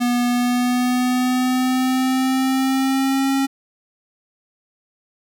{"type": "tone with pitch glide", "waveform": "square", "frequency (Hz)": [243.2, 271.4], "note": ["B3", "C#4"], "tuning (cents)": [-26, -36], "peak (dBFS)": -17, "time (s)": [0, 3.47], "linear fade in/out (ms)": 20, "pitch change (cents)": 190, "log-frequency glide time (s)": [0.26, 3.36], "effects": []}